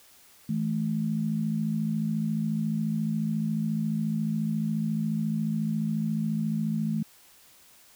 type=tone pair together; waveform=sine; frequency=161.89 / 216.1 Hz; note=E3 / A3; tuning=-31 / -31 cents; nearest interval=perfect fourth; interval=500 cents; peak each=-29 / -27 dBFS; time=0.49-7.03 s; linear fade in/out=5 ms; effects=white hiss -56 dBFS RMS until 7.95 s